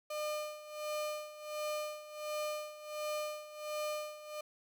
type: tone with tremolo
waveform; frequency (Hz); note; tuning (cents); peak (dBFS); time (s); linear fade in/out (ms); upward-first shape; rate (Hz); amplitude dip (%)
35% pulse; 604; D5; +48; -33; 0.1-4.41; 5; sine; 1.4; 80
effects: none